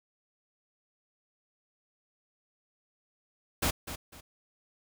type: noise with echo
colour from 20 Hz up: pink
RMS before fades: -28 dBFS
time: 3.62-3.71 s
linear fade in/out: 10 ms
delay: 250 ms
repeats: 2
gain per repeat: -11 dB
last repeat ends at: 4.21 s
effects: none